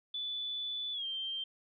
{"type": "tone with pitch glide", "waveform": "sine", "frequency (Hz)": [3477, 3152], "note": ["A7", "G7"], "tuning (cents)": [-21, 9], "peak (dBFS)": -35, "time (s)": [0.14, 1.44], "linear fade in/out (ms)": 5, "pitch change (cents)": -170, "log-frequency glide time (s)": [0.93, 1.06], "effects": []}